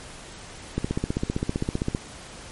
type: click train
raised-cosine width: 3 ms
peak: -11 dBFS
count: 19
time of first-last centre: 0.78-1.949 s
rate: 15.4 Hz
effects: pink hiss -42 dBFS RMS until 2.51 s + MP3 48 kbps